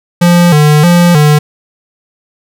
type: tone with vibrato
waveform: square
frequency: 161.6 Hz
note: E3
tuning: 34 cents flat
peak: -4 dBFS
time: 0.21-1.39 s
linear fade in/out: 10 ms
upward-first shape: square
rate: 1.6 Hz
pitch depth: 130 cents each way
effects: none